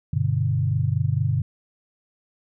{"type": "chord", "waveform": "sine", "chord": "G major", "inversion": "none", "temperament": "equal with one note detuned", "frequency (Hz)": [98, 122.97, 146.83], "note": ["G2", "B2", "D3"], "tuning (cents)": [0, -7, 0], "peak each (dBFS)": [-24, -23, -24], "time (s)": [0.13, 1.42], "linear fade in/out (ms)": 5, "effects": []}